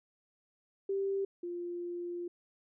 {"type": "tone pair in turn", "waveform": "sine", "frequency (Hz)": [392, 349.2], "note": ["G4", "F4"], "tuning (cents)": [0, 0], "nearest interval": "major second", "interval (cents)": 200, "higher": "first", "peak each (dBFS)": [-30, -36], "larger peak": "first", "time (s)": [[0.89, 1.25], [1.43, 2.28]], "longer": "second", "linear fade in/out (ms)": 5, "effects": []}